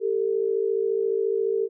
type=tone pair together; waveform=sine; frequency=394.8 / 449.2 Hz; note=G4 / A4; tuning=+12 / +36 cents; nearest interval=major second; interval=224 cents; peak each=-24 dBFS; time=0-1.69 s; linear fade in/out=50 ms; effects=none